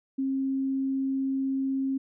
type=tone; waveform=sine; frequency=268.4 Hz; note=C4; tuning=44 cents sharp; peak=-25 dBFS; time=0.18-1.98 s; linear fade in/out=10 ms; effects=none